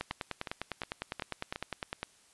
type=two click trains; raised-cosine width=0.3 ms; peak=-18 / -21 dBFS; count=21 / 5; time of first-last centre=0.01-2.03 / 0.11-1.559 s; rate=9.9 / 2.76 Hz; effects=white hiss -63 dBFS RMS until 2.33 s + resampled to 24000 Hz